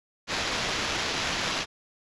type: noise with sample-and-hold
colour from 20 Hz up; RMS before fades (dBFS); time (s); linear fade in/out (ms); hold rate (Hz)
white; -29; 0.27-1.66; 50; 8820
effects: resampled to 22050 Hz